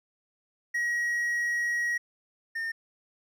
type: tone pair in turn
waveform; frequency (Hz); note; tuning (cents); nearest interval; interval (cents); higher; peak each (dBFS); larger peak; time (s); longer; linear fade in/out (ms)
triangle; 1902 / 1820.6; A#6 / A#6; +34 / -41; minor second; 75; first; -24 / -28; first; 0.74-1.98 / 2.55-2.72; first; 10
effects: none